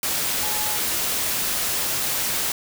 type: tone in noise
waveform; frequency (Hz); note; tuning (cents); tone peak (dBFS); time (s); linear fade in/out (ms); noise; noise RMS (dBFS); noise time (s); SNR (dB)
sine; 850; G#5; +40; -32; 0.43-0.77; 2; white; -24; 0.03-2.52; -11
effects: none